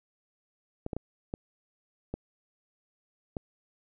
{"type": "clicks", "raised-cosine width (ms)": 2, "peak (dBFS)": -20, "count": 6, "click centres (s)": [0.864, 0.932, 0.966, 1.339, 2.14, 3.368], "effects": []}